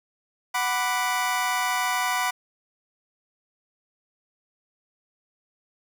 25% pulse chord, B minor, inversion second, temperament equal, 740 / 987.8 / 1174.7 Hz, F#5 / B5 / D6, 0 / 0 / 0 cents, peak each -24 / -22 / -27 dBFS, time 0.54-2.31 s, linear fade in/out 10 ms, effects none

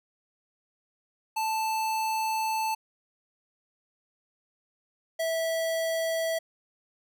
square tone pair in turn, 880 / 654 Hz, A5 / E5, 0 / -14 cents, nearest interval perfect fourth, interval 514 cents, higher first, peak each -27 dBFS, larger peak neither, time 1.36-2.75 / 5.19-6.39 s, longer first, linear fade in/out 10 ms, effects none

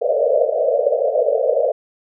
pink band-pass noise, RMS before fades -17 dBFS, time 0.01-1.72 s, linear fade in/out 10 ms, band 460 to 660 Hz, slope 96 dB/octave, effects none

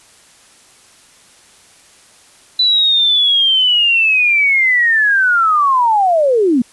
sine linear sweep, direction down, 4000 to 224.7 Hz, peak -9 dBFS, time 2.59-6.62 s, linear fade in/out 5 ms, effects white hiss -46 dBFS RMS until 6.72 s + resampled to 24000 Hz

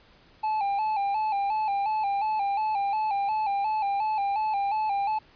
triangle tone with vibrato, 830.6 Hz, G#5, in tune, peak -22 dBFS, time 0.43-5.19 s, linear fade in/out 10 ms, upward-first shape square, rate 2.8 Hz, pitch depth 70 cents each way, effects pink hiss -57 dBFS RMS until 5.35 s + resampled to 11025 Hz

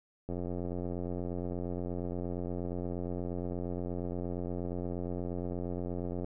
click train, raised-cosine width 2 ms, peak -24 dBFS, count 528, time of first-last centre 0.29-6.245 s, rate 88.5 Hz, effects none

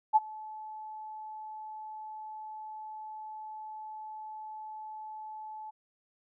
sine tone with ADSR envelope, 864 Hz, A5, 32 cents flat, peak -16 dBFS, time 0.13-5.71 s, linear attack 30 ms, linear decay 30 ms, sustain -24 dB, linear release 16 ms, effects none

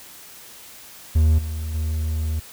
triangle tone with level steps, 78.4 Hz, D#2, 14 cents sharp, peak -11 / -23 / -19 dBFS, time 1.15-2.4 s, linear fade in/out 10 ms, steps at 1.38 / 1.74 s, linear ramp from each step 10 ms, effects white hiss -43 dBFS RMS until 2.52 s

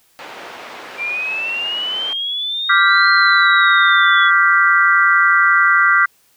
pink band-pass noise, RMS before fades -34 dBFS, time 0.19-2.13 s, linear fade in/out 0 ms, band 530 to 2800 Hz, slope 12 dB/octave
sine exponential two-way sweep, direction up then down, 2349 to 4163 to 3373 Hz, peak -19 dBFS, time 0.97-4.31 s, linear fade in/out 50 ms, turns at 3.11 s
sine chord, G dominant seventh, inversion second, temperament equal with one note detuned, 1174.7 / 1396.9 / 1568 / 1966.4 Hz, D6 / F6 / G6 / B6, 0 / 0 / 0 / -8 cents, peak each -16 / -14 / -15 / -16 dBFS, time 2.69-6.06 s, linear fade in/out 10 ms
effects white hiss -56 dBFS RMS until 6.36 s

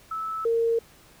sine tone pair in turn, 1308 / 460 Hz, E6 / A#4, -14 / -23 cents, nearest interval octave + tritone, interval 1809 cents, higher first, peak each -28 / -20 dBFS, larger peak second, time 0.11-0.45 / 0.45-0.79 s, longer neither, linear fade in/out 5 ms, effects pink hiss -54 dBFS RMS until 1.2 s

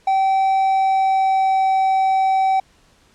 triangle tone with pitch glide, 771 to 766.6 Hz, G5 to G5, -29 to -39 cents, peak -12 dBFS, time 0.07-2.6 s, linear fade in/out 5 ms, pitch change -10 cents, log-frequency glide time 0.58-1.68 s, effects pink hiss -55 dBFS RMS until 3.14 s + low-pass 8000 Hz 12 dB/octave

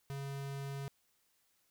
square tone, 138.59 Hz, C#3, in tune, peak -40 dBFS, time 0.1-0.88 s, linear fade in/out 0 ms, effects white hiss -75 dBFS RMS until 1.7 s

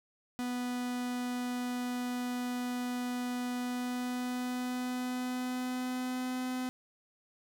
45% pulse tone with pitch glide, 246.9 to 254 Hz, B3 to B3, 0 to +49 cents, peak -33 dBFS, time 0.39-6.69 s, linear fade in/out 0 ms, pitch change +49 cents, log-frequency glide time 3.57-6.42 s, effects none

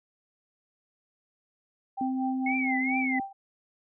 sine tone with tremolo, 784 Hz, G5, in tune, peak -29 dBFS, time 1.97-3.33 s, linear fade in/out 10 ms, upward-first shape sine, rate 4.3 Hz, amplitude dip 85%
sine tone, 260.6 Hz, C4, 7 cents flat, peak -27 dBFS, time 2.01-3.2 s, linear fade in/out 2 ms
sine tone with vibrato, 2166 Hz, C#7, 41 cents flat, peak -28 dBFS, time 2.46-3.19 s, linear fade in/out 5 ms, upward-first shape triangle, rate 2.4 Hz, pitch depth 160 cents each way
effects none

